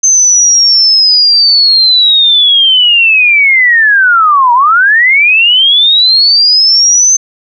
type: linear two-way sweep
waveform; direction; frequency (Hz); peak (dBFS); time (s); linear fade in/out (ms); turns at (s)
sine; down then up; 6272 to 936 to 6272; -3; 0.03-7.17; 10; 4.53
effects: none